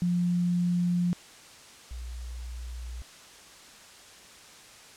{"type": "tone pair in turn", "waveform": "sine", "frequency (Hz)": [176, 60.45], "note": ["F3", "B1"], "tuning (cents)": [14, -36], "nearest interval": "octave + perfect fifth", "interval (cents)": 1850, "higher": "first", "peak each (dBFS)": [-23, -35], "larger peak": "first", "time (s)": [[0.02, 1.13], [1.91, 3.02]], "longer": "neither", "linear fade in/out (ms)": 0, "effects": ["white hiss -50 dBFS RMS until 4.96 s", "low-pass 8000 Hz 12 dB/octave"]}